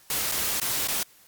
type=noise with dropouts; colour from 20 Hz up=white; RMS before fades=-27 dBFS; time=0.1-1.03 s; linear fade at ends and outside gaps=2 ms; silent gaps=0.316-0.32 / 0.6-0.615 / 0.874-0.884 s; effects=white hiss -56 dBFS RMS until 1.27 s + Opus 48 kbps